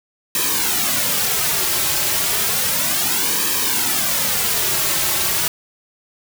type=noise with flanger; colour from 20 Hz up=white; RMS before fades=-19 dBFS; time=0.35-5.48 s; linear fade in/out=2 ms; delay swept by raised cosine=1.4 to 4.2 ms; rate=0.32 Hz; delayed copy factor=-0.75; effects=none